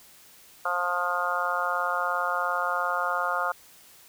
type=harmonic tone; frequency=177.1 Hz; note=F3; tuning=24 cents sharp; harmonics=3 / 4 / 5 / 6 / 7 / 8; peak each=-34 / -32 / -34 / -33 / -29 / -30 dBFS; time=0.65-3.52 s; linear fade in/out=5 ms; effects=white hiss -53 dBFS RMS until 4.08 s